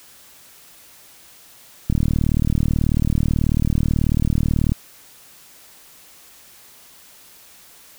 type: click train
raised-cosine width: 5 ms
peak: -6 dBFS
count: 109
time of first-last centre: 1.9-4.72 s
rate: 38.3 Hz
effects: white hiss -47 dBFS RMS until 7.98 s